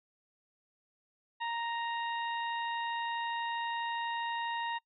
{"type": "harmonic tone", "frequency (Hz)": 932.3, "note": "A#5", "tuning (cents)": 0, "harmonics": [1, 2, 3, 4], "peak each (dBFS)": [-34, -40, -44, -46], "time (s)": [1.4, 4.79], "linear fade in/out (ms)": 20, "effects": ["noise-tail reverb RT60 0.1 s tail -25 dB re dry"]}